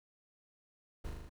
brown noise with echo, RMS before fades -41 dBFS, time 1.04-1.1 s, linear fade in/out 10 ms, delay 39 ms, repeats 5, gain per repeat -2 dB, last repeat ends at 1.295 s, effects none

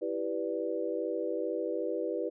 sine chord, E minor seventh, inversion none, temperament equal, 329.6 / 392 / 493.9 / 587.3 Hz, E4 / G4 / B4 / D5, 0 / 0 / 0 / 0 cents, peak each -36 / -36 / -34 / -38 dBFS, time 0.01-2.3 s, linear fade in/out 20 ms, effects none

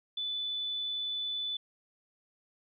sine tone, 3489 Hz, A7, 15 cents flat, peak -32 dBFS, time 0.17-1.57 s, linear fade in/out 5 ms, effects none

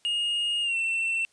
triangle tone with pitch glide, 2853 to 2693 Hz, F7 to E7, +36 to +36 cents, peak -23 dBFS, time 0.05-1.25 s, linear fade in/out 0 ms, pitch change -100 cents, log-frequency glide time 0.62-0.76 s, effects white hiss -64 dBFS RMS until 1.32 s + resampled to 22050 Hz

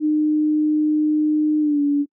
sine tone with pitch glide, 304.5 to 287.4 Hz, D#4 to D4, -37 to -37 cents, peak -15 dBFS, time 0-2.06 s, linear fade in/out 50 ms, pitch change -100 cents, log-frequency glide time 1.6-1.81 s, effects noise-tail reverb RT60 0.1 s tail -26 dB re dry

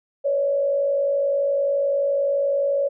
sine tone with frequency modulation, 561 Hz, C#5, 21 cents sharp, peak -18 dBFS, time 0.24-2.89 s, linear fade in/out 20 ms, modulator 51.6 Hz, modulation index 0.55, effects none

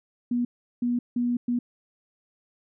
sine tone bursts at uneven times, 242.2 Hz, B3, 34 cents flat, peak -22 dBFS, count 4, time 0.31-0.45 / 0.82-0.99 / 1.16-1.37 / 1.48-1.59 s, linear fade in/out 5 ms, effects none

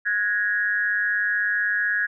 sine tone with amplitude modulation, 1661.2 Hz, G#6, in tune, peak -16 dBFS, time 0.05-2.07 s, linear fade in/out 20 ms, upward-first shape sine, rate 204 Hz, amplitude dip 90%, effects none

